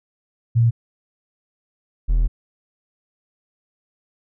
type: tone pair in turn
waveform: sine / triangle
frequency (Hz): 116.54 / 40.86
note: A#2 / E1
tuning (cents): 0 / -14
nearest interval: octave + tritone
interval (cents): 1814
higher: first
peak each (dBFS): -12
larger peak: neither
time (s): 0.55-0.71 / 2.08-2.28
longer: second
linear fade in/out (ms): 20
effects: none